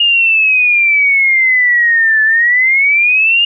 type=exponential two-way sweep; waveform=sine; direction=down then up; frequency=2851 to 1736 to 2851 Hz; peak=-7 dBFS; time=0-3.45 s; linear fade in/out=5 ms; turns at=2.23 s; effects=none